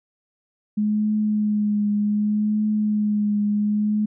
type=tone with vibrato; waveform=sine; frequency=210 Hz; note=G#3; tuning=19 cents sharp; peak=-18 dBFS; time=0.77-4.06 s; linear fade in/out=10 ms; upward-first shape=triangle; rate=0.66 Hz; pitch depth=28 cents each way; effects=none